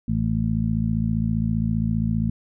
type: harmonic tone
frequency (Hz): 55.1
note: A1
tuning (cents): +3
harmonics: 1 / 2 / 3 / 4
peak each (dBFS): -29 / -25 / -25 / -24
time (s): 0.08-2.3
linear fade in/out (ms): 5
effects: none